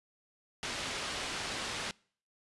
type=low-pass noise; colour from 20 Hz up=white; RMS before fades=-38 dBFS; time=0.63-1.91 s; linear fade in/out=0 ms; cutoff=4300 Hz; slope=12 dB/octave; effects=noise-tail reverb RT60 0.5 s tail -25 dB re dry + resampled to 24000 Hz